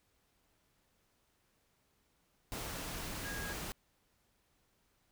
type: tone in noise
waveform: sine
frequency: 1640 Hz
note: G#6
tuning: 22 cents flat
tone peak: -43 dBFS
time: 3.25-3.53 s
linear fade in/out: 0 ms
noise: pink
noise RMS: -42 dBFS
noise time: 2.52-3.72 s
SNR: -4 dB
effects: pink hiss -75 dBFS RMS until 5.11 s